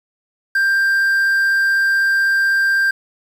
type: tone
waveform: triangle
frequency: 1584 Hz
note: G6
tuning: 18 cents sharp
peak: -11 dBFS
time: 0.55-2.91 s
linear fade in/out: 5 ms
effects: 7-bit